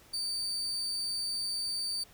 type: tone with amplitude modulation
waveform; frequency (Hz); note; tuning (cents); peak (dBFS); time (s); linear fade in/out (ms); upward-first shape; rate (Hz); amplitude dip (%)
35% pulse; 4603; D8; -36; -29; 0.13-2.04; 10; sine; 192; 30
effects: pink hiss -58 dBFS RMS until 2.13 s